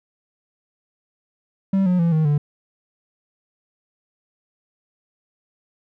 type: tone with pitch steps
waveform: triangle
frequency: 193.6 / 180.64 / 168.54 / 157.25 / 146.72 Hz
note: G3 / F#3 / E3 / D#3 / D3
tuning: -21 / -41 / +39 / +19 / -1 cents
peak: -13 dBFS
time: 1.73-2.38 s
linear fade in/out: 5 ms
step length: 130 ms
effects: none